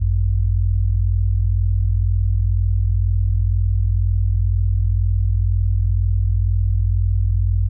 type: tone pair together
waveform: sine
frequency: 52.36 / 94.4 Hz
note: G#1 / F#2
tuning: +15 / +35 cents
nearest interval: minor seventh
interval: 1020 cents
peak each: -17 dBFS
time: 0-7.69 s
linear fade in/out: 20 ms
effects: none

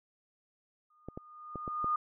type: tone with exponential growth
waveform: sine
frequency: 1223 Hz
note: D#6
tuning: 30 cents flat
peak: -26 dBFS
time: 0.9-1.96 s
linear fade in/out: 5 ms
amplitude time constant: 230 ms
type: clicks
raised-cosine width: 2 ms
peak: -26 dBFS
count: 5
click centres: 1.086 / 1.175 / 1.557 / 1.678 / 1.844 s
effects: none

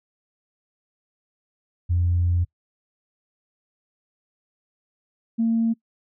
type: tone pair in turn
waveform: sine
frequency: 87.31 / 227.8 Hz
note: F2 / A#3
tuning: 0 / -40 cents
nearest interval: octave + perfect fourth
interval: 1660 cents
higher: second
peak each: -17 dBFS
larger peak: neither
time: 1.89-2.45 / 5.38-5.74 s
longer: first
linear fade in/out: 20 ms
effects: noise-tail reverb RT60 0.1 s tail -24 dB re dry + tanh soft clip ceiling -13 dBFS

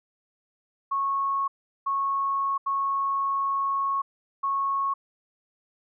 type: tone bursts at uneven times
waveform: sine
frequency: 1100 Hz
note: C#6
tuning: 14 cents flat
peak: -23 dBFS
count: 4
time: 0.91-1.48 / 1.86-2.58 / 2.66-4.02 / 4.43-4.94 s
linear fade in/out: 10 ms
effects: none

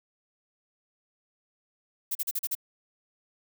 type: noise bursts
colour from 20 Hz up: violet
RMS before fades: -29 dBFS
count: 6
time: 2.11-2.552 s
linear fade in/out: 10 ms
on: 42 ms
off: 38 ms
effects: none

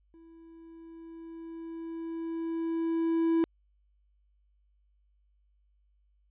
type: tone with level ramp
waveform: triangle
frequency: 329.6 Hz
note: E4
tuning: in tune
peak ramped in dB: -50 to -20 dBFS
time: 0.14-3.44 s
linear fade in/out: 0 ms
effects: added 50 Hz sine -65 dBFS peak until 6.3 s + resampled to 8000 Hz

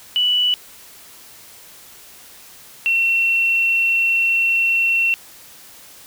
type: tone pair in turn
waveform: sine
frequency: 2960 / 2715 Hz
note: F#7 / F7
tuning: 0 / -50 cents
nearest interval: minor second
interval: 150 cents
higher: first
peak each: -14 dBFS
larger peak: neither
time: 0.16-0.54 / 2.86-5.14 s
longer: second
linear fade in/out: 0 ms
effects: white hiss -43 dBFS RMS until 6.06 s

